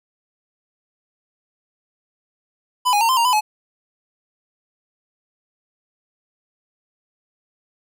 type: tone with pitch steps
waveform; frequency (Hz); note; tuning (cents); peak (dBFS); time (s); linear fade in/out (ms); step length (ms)
square; 999 / 826 / 916 / 1037 / 932 / 1002 / 852; B5 / G#5 / A#5 / C6 / A#5 / B5 / G#5; +20 / -10 / -31 / -16 / -1 / +25 / +44; -15; 2.85-3.41; 20; 80
effects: none